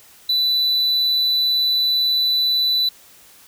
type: tone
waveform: triangle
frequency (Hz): 3981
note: B7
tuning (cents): +13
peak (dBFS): -14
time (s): 0.29-2.89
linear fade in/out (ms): 5
effects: white hiss -48 dBFS RMS until 3.47 s